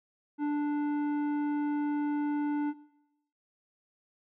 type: tone with tanh clipping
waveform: triangle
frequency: 293.7 Hz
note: D4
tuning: in tune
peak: -29 dBFS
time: 0.38-2.74 s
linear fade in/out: 50 ms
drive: 15 dB
effects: noise-tail reverb RT60 0.9 s tail -20 dB re dry